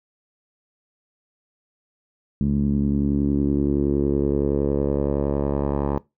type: tone with low-pass filter sweep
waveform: 10% pulse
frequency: 70.7 Hz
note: C#2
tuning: 35 cents sharp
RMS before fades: -21 dBFS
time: 2.41-5.98 s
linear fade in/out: 0 ms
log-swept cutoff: 200 to 790 Hz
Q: 2.8
effects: noise-tail reverb RT60 0.2 s tail -20 dB re dry